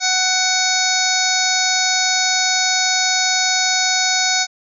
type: harmonic tone with a mistuned harmonic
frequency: 745 Hz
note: F#5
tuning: 12 cents sharp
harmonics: 1 / 2 / 3 / 5 / 6 / 7 / 8 / 9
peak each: -23 / -23 / -23 / -23 / -23 / -23 / -23 / -23 dBFS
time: 0-4.47 s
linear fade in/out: 50 ms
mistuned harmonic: 6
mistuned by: -16 cents
effects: none